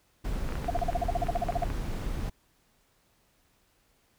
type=noise; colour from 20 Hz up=brown; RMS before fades=-32 dBFS; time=0.24-2.3 s; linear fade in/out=10 ms
type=clicks; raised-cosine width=0.5 ms; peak=-23 dBFS; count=12; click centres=0.49 / 0.523 / 0.555 / 0.645 / 0.79 / 0.931 / 1.27 / 1.359 / 1.485 / 1.524 / 1.632 / 1.702 s
type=tone bursts; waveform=sine; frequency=698.5 Hz; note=F5; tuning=in tune; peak=-24 dBFS; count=15; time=0.68-1.642 s; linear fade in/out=5 ms; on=24 ms; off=43 ms
effects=pink hiss -68 dBFS RMS until 4.18 s